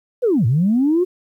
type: linear two-way sweep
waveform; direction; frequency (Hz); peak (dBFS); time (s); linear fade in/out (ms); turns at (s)
sine; down then up; 523.3 to 105.2 to 373.3; -12; 0.22-1.05; 20; 0.46
effects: tanh soft clip ceiling -8 dBFS + 9-bit